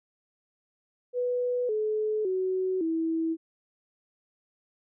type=tone with pitch steps; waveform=sine; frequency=493.2 / 429.4 / 373.8 / 325.4 Hz; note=B4 / A4 / F#4 / E4; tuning=-2 / -42 / +18 / -22 cents; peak=-25 dBFS; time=1.13-3.37 s; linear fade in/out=50 ms; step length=560 ms; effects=none